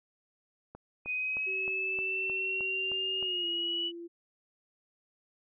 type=click train; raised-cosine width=1 ms; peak=-31 dBFS; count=9; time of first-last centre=0.75-3.227 s; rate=3.23 Hz
type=linear sweep; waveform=sine; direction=up; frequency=2489 to 2960 Hz; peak=-30 dBFS; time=1.05-3.92 s; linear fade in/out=50 ms
type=tone with pitch glide; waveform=sine; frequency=380.6 to 341 Hz; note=F#4 to F4; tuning=+49 to -41 cents; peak=-40 dBFS; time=1.46-4.08 s; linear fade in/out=20 ms; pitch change=-190 cents; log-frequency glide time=3.22-3.47 s
effects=none